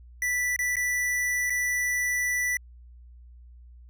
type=tone with dropouts; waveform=square; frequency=1972 Hz; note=B6; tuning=3 cents flat; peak=-25 dBFS; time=0.22-2.57 s; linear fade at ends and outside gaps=2 ms; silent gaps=0.563-0.59 / 0.757-0.767 / 1.498-1.503 s; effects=added 60 Hz sine -46 dBFS peak until 3.89 s